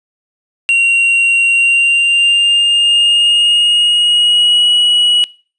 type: tone with pitch glide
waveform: triangle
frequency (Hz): 2755 to 2919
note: F7 to F#7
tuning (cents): -24 to -24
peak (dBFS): -6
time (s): 0.69-5.24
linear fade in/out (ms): 0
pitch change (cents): +100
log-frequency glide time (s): 1.51-4.7
effects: noise-tail reverb RT60 0.4 s tail -24 dB re dry + resampled to 22050 Hz